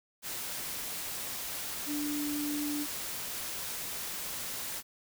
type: tone in noise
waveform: sine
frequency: 293.7 Hz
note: D4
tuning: in tune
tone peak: -32 dBFS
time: 1.86-2.87 s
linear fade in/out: 50 ms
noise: white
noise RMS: -38 dBFS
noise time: 0.22-4.83 s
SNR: +3 dB
effects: none